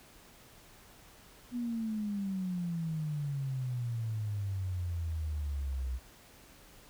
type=exponential sweep; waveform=sine; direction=down; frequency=246.9 to 61.74 Hz; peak=-32 dBFS; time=1.51-6 s; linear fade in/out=50 ms; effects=pink hiss -57 dBFS RMS until 6.89 s